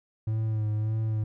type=tone with vibrato; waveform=triangle; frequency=108.6 Hz; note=A2; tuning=22 cents flat; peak=-23 dBFS; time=0.27-1.24 s; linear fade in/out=5 ms; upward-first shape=sine; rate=1.7 Hz; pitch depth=33 cents each way; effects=none